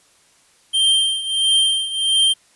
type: tone with tremolo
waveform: square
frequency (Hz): 3157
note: G7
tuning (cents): +12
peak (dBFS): -12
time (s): 0.73-2.34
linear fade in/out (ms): 20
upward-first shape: triangle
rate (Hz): 1.5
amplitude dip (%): 80
effects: white hiss -55 dBFS RMS until 2.55 s + resampled to 24000 Hz